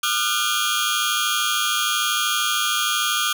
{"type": "tone cluster", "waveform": "sawtooth", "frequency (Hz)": [1207, 1384, 1485, 3236, 3349], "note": ["D6", "F6", "F#6", "G#7", "G#7"], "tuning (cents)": [47, -16, 6, -46, 14], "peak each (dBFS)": [-21, -23, -24, -22, -25], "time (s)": [0.03, 3.33], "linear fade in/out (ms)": 5, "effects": []}